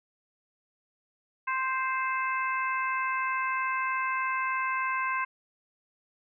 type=harmonic tone; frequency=523.3 Hz; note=C5; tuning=in tune; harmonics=2 / 3 / 4 / 5; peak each=-29 / -33 / -35 / -37 dBFS; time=1.47-5.25 s; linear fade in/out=10 ms; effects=none